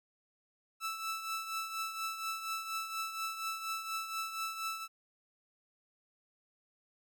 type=tone with tremolo; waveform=sawtooth; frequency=1318.5 Hz; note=E6; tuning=in tune; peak=-30 dBFS; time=0.8-4.88 s; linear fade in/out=50 ms; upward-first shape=triangle; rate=4.2 Hz; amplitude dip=65%; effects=none